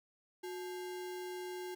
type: tone with sample-and-hold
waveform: sine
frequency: 363.4 Hz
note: F#4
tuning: 31 cents flat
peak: -40 dBFS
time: 0.43-1.75 s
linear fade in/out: 10 ms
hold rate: 1225 Hz
effects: none